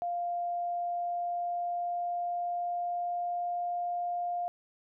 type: tone with pitch glide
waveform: sine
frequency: 698.5 to 703.4 Hz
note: F5 to F5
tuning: 0 to +12 cents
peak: -30 dBFS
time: 0.02-4.48 s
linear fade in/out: 0 ms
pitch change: +12 cents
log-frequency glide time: 0.34-3.61 s
effects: none